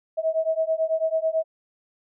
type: beating tone pair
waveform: sine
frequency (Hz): 638 / 647.1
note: D#5 / E5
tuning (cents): +43 / -32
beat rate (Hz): 9.1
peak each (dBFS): -24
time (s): 0.17-1.44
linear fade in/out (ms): 20
effects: none